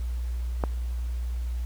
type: click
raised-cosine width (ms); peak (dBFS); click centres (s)
1; -12; 0.638
effects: added 60 Hz sine -27 dBFS peak until 1.65 s + pink hiss -52 dBFS RMS until 1.65 s